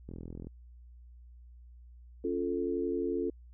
click train, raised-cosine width 3 ms, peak -30 dBFS, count 17, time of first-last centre 0.09-0.47 s, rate 42.1 Hz
sine chord, Db augmented, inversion none, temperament equal, 277.2 / 349.2 / 440 Hz, Db4 / F4 / A4, 0 / 0 / 0 cents, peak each -35 / -33 / -34 dBFS, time 2.24-3.3 s, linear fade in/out 5 ms
effects added 60 Hz sine -50 dBFS peak until 3.53 s

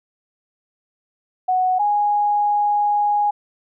sine tone pair in turn, 740 / 827.1 Hz, F#5 / G#5, 0 / -7 cents, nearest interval major second, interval 193 cents, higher second, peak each -15 dBFS, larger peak neither, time 1.48-1.79 / 1.79-3.31 s, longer second, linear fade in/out 10 ms, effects none

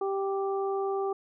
harmonic tone, 391.4 Hz, G4, 3 cents flat, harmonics 1 / 2 / 3, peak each -28 / -34 / -38 dBFS, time 0.01-1.13 s, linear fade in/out 5 ms, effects none

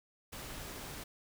pink noise, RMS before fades -45 dBFS, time 0.32-1.04 s, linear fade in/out 10 ms, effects none

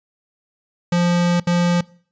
square tone bursts at uneven times, 174.61 Hz, F3, in tune, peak -15 dBFS, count 2, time 0.92-1.4 / 1.47-1.81 s, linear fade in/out 5 ms, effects noise-tail reverb RT60 0.5 s tail -23 dB re dry + resampled to 16000 Hz

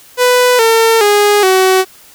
sawtooth tone with pitch steps, 496.4 / 452.6 / 412.6 / 376.2 Hz, B4 / A4 / G#4 / F#4, +9 / +49 / -11 / +29 cents, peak -3 dBFS, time 0.17-1.85 s, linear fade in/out 50 ms, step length 420 ms, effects white hiss -41 dBFS RMS until 2.14 s

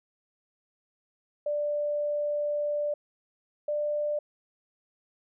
sine tone pair in turn, 589 / 593.1 Hz, D5 / D5, +5 / +17 cents, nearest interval unison, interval 12 cents, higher second, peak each -26 dBFS, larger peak neither, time 1.46-2.94 / 3.68-4.19 s, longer first, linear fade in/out 5 ms, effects none

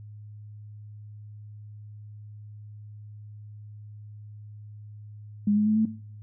sine tone with pitch steps, 206.3 / 210.5 / 214.8 / 219.2 Hz, G#3 / G#3 / A3 / A3, -11 / +24 / -41 / -6 cents, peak -19 dBFS, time 5.47-5.854 s, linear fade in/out 5 ms, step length 96 ms, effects noise-tail reverb RT60 0.6 s tail -19 dB re dry + added 105 Hz sine -41 dBFS peak until 6.22 s

